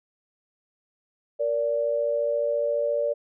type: tone pair together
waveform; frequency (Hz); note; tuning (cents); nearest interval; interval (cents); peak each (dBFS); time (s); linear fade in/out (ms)
sine; 466.2 / 580.6; A#4 / D5; 0 / -20; major third; 380; -28 / -23; 1.39-3.14; 20
effects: none